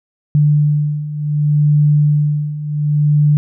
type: beating tone pair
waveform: sine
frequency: 147.9 / 148.57 Hz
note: D3 / D3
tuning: +13 / +20 cents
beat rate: 0.67 Hz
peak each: -16 / -12 dBFS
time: 0.35-3.37 s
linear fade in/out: 0 ms
effects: none